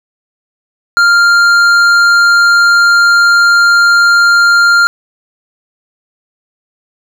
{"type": "tone with hard clipping", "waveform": "triangle", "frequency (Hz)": 1396.9, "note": "F6", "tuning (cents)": 0, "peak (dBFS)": -6, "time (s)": [0.97, 4.87], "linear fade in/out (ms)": 0, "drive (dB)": 12, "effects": []}